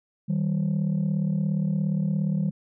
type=tone pair together; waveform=sine; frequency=156.43 / 193.6 Hz; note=D#3 / G3; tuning=+10 / -21 cents; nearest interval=major third; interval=369 cents; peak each=-23 dBFS; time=0.28-2.51 s; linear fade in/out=20 ms; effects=tanh soft clip ceiling -19 dBFS